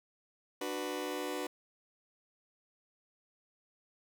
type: chord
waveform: sawtooth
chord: B minor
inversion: first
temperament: just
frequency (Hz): 296.3 / 370.4 / 493.9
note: D4 / F#4 / B4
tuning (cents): +15 / +2 / 0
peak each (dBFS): -36 / -36 / -36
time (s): 0.61-1.47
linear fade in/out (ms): 5
effects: none